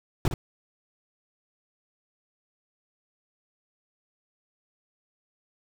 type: noise with echo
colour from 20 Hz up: brown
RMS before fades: -21 dBFS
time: 0.25-0.28 s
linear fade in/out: 2 ms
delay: 60 ms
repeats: 1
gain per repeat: -8 dB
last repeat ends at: 0.34 s
effects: none